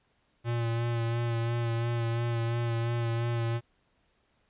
square tone with vibrato, 117 Hz, A#2, 7 cents sharp, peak -28 dBFS, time 0.44-3.61 s, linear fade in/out 50 ms, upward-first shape sine, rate 2.9 Hz, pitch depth 25 cents each way, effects pink hiss -71 dBFS RMS until 4.49 s + resampled to 8000 Hz

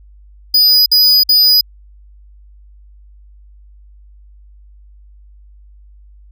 square tone bursts, 4951 Hz, D#8, 9 cents flat, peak -7 dBFS, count 3, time 0.54-1.61 s, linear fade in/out 5 ms, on 320 ms, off 55 ms, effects added 50 Hz sine -39 dBFS peak until 6.31 s

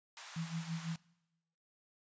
pink high-pass noise, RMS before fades -50 dBFS, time 0.17-0.96 s, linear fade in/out 0 ms, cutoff 830 Hz, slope 24 dB/octave
sine tone with tremolo, 164.81 Hz, E3, in tune, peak -35 dBFS, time 0.36-0.96 s, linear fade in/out 5 ms, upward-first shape sine, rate 6 Hz, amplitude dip 80%
effects noise-tail reverb RT60 0.9 s tail -21 dB re dry + resampled to 16000 Hz

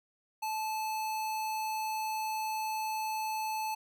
square tone, 870 Hz, A5, 20 cents flat, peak -33 dBFS, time 0.42-3.75 s, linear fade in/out 10 ms, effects none

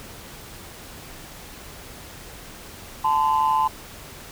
sine tone pair together, 876 / 1025.6 Hz, A5 / C6, -8 / -35 cents, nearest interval minor third, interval 273 cents, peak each -19 dBFS, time 3.04-3.68 s, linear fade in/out 10 ms, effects tanh soft clip ceiling -12 dBFS + pink hiss -41 dBFS RMS until 4.31 s

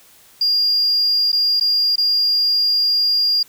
sine tone with dropouts, 4817 Hz, D8, 43 cents sharp, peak -12 dBFS, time 0.41-3.43 s, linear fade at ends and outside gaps 5 ms, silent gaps 1.319-1.328 / 1.599-1.609 / 1.958-1.98 s, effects tanh soft clip ceiling -11 dBFS + white hiss -49 dBFS RMS until 3.48 s

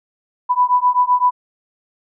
sine beating tone pair, 987.8 / 995.6 Hz, B5 / B5, 0 / +14 cents, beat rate 7.8 Hz, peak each -15 dBFS, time 0.49-1.31 s, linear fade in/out 20 ms, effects none

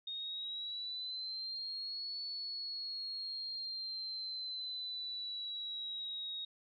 sine exponential two-way sweep, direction up then down, 3699 to 4435 to 3762 Hz, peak -39 dBFS, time 0.07-6.45 s, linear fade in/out 5 ms, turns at 2.21 s, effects none

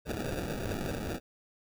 blue noise with sample-and-hold, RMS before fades -35 dBFS, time 0.05-1.2 s, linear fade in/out 50 ms, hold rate 1050 Hz, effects none

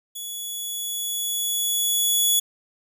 10% pulse tone with level ramp, 3400 Hz, G#7, 40 cents sharp, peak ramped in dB -24 to -9 dBFS, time 0.15-2.4 s, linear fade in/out 10 ms, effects none

